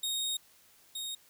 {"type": "tone pair in turn", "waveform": "sawtooth", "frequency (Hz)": [3729, 3729], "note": ["A#7", "A#7"], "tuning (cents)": [0, 0], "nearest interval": "unison", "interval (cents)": 0, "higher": "neither", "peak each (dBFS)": [-28, -33], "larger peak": "first", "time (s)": [[0.03, 0.37], [0.95, 1.15]], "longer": "first", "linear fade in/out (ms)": 5, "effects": ["white hiss -62 dBFS RMS until 1.29 s"]}